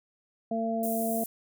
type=harmonic tone; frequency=226.2 Hz; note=A3; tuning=48 cents sharp; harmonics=1 / 2 / 3; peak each=-30 / -36 / -30 dBFS; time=0.51-1.24 s; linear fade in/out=5 ms
type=high-pass noise; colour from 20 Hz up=pink; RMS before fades=-37 dBFS; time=0.83-1.26 s; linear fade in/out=2 ms; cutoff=9600 Hz; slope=24 dB/octave
effects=none